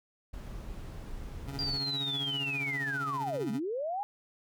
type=noise; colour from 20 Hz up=brown; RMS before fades=-41 dBFS; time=0.33-1.79 s; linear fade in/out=10 ms
type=tone with tremolo; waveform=25% pulse; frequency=138.59 Hz; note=C#3; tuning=in tune; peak=-32 dBFS; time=1.47-3.6 s; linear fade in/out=20 ms; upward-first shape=sine; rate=15 Hz; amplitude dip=55%
type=linear two-way sweep; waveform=sine; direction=down then up; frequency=4805 to 196 to 836 Hz; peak=-31 dBFS; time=1.59-4.03 s; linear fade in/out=0 ms; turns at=3.51 s
effects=none